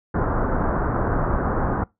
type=low-pass noise; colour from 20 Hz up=pink; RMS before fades=-22 dBFS; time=0.14-1.84 s; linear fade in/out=5 ms; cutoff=1500 Hz; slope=48 dB/octave; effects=noise-tail reverb RT60 0.2 s tail -23 dB re dry